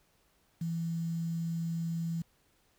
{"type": "tone with quantisation", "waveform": "sine", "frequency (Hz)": 166.4, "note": "E3", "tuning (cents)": 17, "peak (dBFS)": -31, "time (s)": [0.61, 2.22], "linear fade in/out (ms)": 5, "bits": 9, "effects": ["pink hiss -70 dBFS RMS until 2.78 s"]}